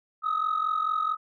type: tone pair together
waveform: sine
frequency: 1244.5 / 1289 Hz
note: D#6 / E6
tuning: 0 / -39 cents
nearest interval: minor second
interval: 61 cents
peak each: -25 / -26 dBFS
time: 0.22-1.17 s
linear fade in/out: 50 ms
effects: tanh soft clip ceiling -20 dBFS